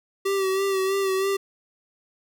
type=tone with vibrato; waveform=square; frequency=386.8 Hz; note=G4; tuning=23 cents flat; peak=-22 dBFS; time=0.25-1.37 s; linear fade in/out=10 ms; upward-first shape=sine; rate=3.1 Hz; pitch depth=36 cents each way; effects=none